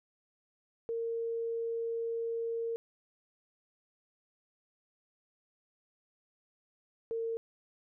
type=tone pair in turn; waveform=sine; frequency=460 / 456 Hz; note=A#4 / A#4; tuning=-23 / -38 cents; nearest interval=unison; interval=15 cents; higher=first; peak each=-32 / -32 dBFS; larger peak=neither; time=0.89-2.76 / 7.11-7.37 s; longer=first; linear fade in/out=0 ms; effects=none